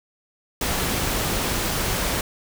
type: noise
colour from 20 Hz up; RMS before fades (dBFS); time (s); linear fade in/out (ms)
pink; -24; 0.61-2.21; 2
effects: none